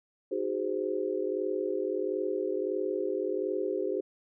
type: chord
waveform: sine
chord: Ab dominant seventh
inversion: second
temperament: just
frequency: 311.5 / 373.8 / 415.3 / 519.1 Hz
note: Eb4 / Gb4 / Ab4 / C5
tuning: +2 / +18 / 0 / -14 cents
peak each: -37 / -32 / -33 / -35 dBFS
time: 0.31-4.01 s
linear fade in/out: 10 ms
effects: none